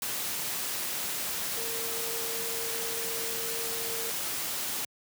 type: tone in noise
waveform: sine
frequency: 458.3 Hz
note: A#4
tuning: 29 cents flat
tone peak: -39 dBFS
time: 1.57-4.1 s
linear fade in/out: 2 ms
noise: white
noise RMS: -33 dBFS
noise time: 0.02-4.85 s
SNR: -9 dB
effects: high-pass 100 Hz 12 dB/octave